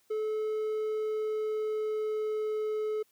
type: tone with pitch glide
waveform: triangle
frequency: 432 to 429.5 Hz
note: A4 to A4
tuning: -32 to -42 cents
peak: -27 dBFS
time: 0.1-3.03 s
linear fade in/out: 10 ms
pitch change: -10 cents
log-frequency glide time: 0.96-2.74 s
effects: white hiss -69 dBFS RMS until 3.11 s + high-pass 60 Hz 12 dB/octave